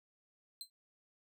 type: tone with exponential decay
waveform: sawtooth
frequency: 4108 Hz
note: C8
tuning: 33 cents flat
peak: -36 dBFS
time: 0.61-0.7 s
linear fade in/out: 1 ms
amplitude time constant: 18 ms
effects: none